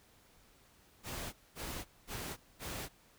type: noise bursts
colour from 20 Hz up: pink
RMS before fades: -42 dBFS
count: 4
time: 1.03-2.89 s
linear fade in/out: 50 ms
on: 300 ms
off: 220 ms
effects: pink hiss -65 dBFS RMS until 3.18 s